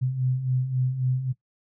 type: beating tone pair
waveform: sine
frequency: 125.6 / 129.3 Hz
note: B2 / C3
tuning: +30 / -20 cents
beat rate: 3.7 Hz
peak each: -30 / -23 dBFS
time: 0.01-1.33 s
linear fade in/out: 20 ms
effects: noise-tail reverb RT60 0.1 s tail -17 dB re dry